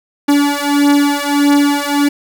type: beating tone pair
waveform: 45% pulse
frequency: 286.3 / 287.9 Hz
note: D4 / D4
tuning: -44 / -34 cents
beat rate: 1.6 Hz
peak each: -13 dBFS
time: 0.28-2.09 s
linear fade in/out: 10 ms
effects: 7-bit